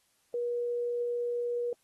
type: tone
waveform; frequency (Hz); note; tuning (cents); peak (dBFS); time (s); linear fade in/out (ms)
sine; 480.5; B4; -48; -29; 0.34-1.73; 2
effects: white hiss -71 dBFS RMS until 1.83 s + AAC 32 kbps